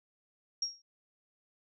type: tone with exponential decay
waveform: sine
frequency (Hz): 5590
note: F8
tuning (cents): +1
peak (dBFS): -27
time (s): 0.62-0.82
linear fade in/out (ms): 5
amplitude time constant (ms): 42
effects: none